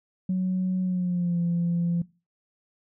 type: tone with pitch glide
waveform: sine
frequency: 185 to 171.62 Hz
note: F#3 to F3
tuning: 0 to -30 cents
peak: -21 dBFS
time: 0.29-2.02 s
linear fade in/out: 5 ms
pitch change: -130 cents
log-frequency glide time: 0.82-1.39 s
effects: noise-tail reverb RT60 0.3 s tail -21 dB re dry + tanh soft clip ceiling -19 dBFS